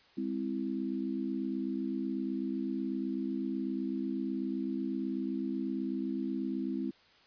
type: chord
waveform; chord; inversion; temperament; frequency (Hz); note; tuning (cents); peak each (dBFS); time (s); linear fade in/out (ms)
sine; Ab augmented; none; equal with one note detuned; 203 / 261.6 / 329.6; Ab3 / C4 / E4; -39 / 0 / 0; -37 / -35 / -37; 0.17-6.91; 10
effects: white hiss -62 dBFS RMS until 7.26 s + resampled to 11025 Hz